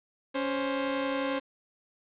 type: tone pair together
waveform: sawtooth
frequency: 278.1 / 525 Hz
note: C#4 / C5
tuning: +6 / +6 cents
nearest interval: major seventh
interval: 1100 cents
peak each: -27 dBFS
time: 0.34-1.4 s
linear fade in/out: 20 ms
effects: resampled to 8000 Hz + 8-bit